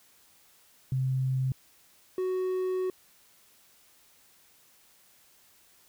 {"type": "tone pair in turn", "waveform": ["sine", "triangle"], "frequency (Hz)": [130.9, 370.9], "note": ["C3", "F#4"], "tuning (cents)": [1, 4], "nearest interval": "octave + tritone", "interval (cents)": 1803, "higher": "second", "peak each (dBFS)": -25, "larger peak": "neither", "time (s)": [[0.92, 1.52], [2.18, 2.9]], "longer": "second", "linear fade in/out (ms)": 2, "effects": ["white hiss -61 dBFS RMS until 5.88 s"]}